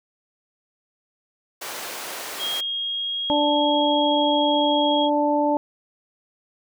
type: high-pass noise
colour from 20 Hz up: pink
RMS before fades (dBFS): -33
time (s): 1.61-2.61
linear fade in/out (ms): 10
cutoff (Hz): 510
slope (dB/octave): 12
type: tone with pitch glide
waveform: sine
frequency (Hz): 3252 to 3290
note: G#7 to G#7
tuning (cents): -37 to -17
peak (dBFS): -24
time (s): 2.38-5.1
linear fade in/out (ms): 50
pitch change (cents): +20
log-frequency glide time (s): 2.6-3.66
type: harmonic tone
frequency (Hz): 293.7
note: D4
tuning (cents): 0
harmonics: 1 / 2 / 3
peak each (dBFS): -22 / -22 / -22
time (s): 3.3-5.57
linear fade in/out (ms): 0
effects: none